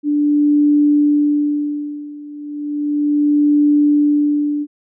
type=tone with tremolo; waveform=sine; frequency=293.7 Hz; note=D4; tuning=in tune; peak=-9 dBFS; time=0.03-4.67 s; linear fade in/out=50 ms; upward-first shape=sine; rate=0.34 Hz; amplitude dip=90%; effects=none

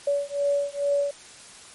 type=beating tone pair; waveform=sine; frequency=568 / 570.3 Hz; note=C#5 / C#5; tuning=+42 / +49 cents; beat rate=2.3 Hz; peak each=-25 dBFS; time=0.07-1.11 s; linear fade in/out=5 ms; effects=white hiss -46 dBFS RMS until 1.74 s + MP3 48 kbps

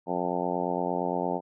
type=harmonic tone; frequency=88.7 Hz; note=F2; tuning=27 cents sharp; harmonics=2 / 3 / 4 / 5 / 6 / 7 / 8 / 9 / 10; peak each=-35 / -35 / -35 / -35 / -35 / -35 / -35 / -35 / -35 dBFS; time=0.06-1.41 s; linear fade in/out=50 ms; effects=none

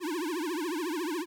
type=tone with vibrato; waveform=square; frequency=329.6 Hz; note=E4; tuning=in tune; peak=-31 dBFS; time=0-1.26 s; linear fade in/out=50 ms; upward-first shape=triangle; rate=14 Hz; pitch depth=240 cents each way; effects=11-bit

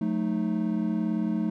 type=tone cluster; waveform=triangle; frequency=181.8 / 219.7 / 311 Hz; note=F#3 / A3 / D#4; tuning=-30 / -2 / -1 cents; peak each=-28 / -25 / -29 dBFS; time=0.01-1.5 s; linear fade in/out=5 ms; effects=none

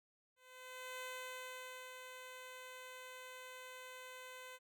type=tone with ADSR envelope; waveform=10% pulse; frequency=510 Hz; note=C5; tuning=44 cents flat; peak=-36 dBFS; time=0.36-4.59 s; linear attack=650 ms; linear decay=910 ms; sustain=-6 dB; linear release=44 ms; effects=none

